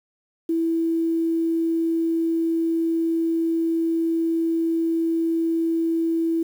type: tone with quantisation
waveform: sine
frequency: 329.6 Hz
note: E4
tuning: in tune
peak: -19 dBFS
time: 0.49-6.43 s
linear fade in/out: 5 ms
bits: 8
effects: none